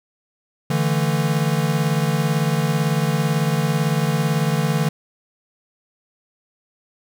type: chord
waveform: square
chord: D suspended second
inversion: none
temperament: equal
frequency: 146.83 / 164.81 / 220 Hz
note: D3 / E3 / A3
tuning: 0 / 0 / 0 cents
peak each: -21 / -22 / -27 dBFS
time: 0.7-4.89 s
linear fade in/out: 5 ms
effects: none

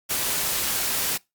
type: noise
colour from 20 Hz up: white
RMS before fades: -25 dBFS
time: 0.09-1.18 s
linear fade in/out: 20 ms
effects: noise-tail reverb RT60 0.2 s tail -23 dB re dry + Opus 48 kbps

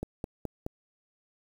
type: click train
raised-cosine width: 2 ms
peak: -20 dBFS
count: 4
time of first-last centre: 0.03-0.664 s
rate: 4.73 Hz
effects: 8-bit

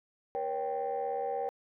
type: chord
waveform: sine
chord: G diminished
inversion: first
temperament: equal with one note detuned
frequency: 477.6 / 554.4 / 784 Hz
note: Bb4 / Db5 / G5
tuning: +42 / 0 / 0 cents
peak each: -34 / -36 / -33 dBFS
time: 0.35-1.49 s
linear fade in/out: 0 ms
effects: tanh soft clip ceiling -25 dBFS

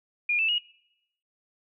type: tone with pitch steps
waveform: sine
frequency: 2424 / 2643 / 2883 Hz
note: D#7 / E7 / F#7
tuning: -46 / +4 / -46 cents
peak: -22 dBFS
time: 0.29-0.584 s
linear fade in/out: 5 ms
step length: 98 ms
effects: noise-tail reverb RT60 0.8 s tail -23 dB re dry

